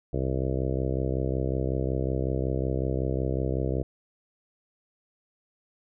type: harmonic tone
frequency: 65.41 Hz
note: C2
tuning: in tune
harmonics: 1 / 2 / 3 / 4 / 5 / 6 / 7 / 8 / 9 / 10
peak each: -30 / -30 / -37 / -37 / -34 / -35 / -35 / -38 / -39 / -42 dBFS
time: 0.13-3.83 s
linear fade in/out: 5 ms
effects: none